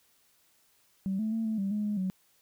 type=tone with pitch steps; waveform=sine; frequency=192.4 / 218.2 / 224.9 / 219.5 / 195.8 / 209.9 / 208.6 / 187.2 Hz; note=G3 / A3 / A3 / A3 / G3 / G#3 / G#3 / F#3; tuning=-32 / -14 / +38 / -4 / -2 / +19 / +8 / +20 cents; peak=-27 dBFS; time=1.06-2.1 s; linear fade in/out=0 ms; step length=130 ms; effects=tanh soft clip ceiling -23 dBFS + white hiss -67 dBFS RMS until 2.41 s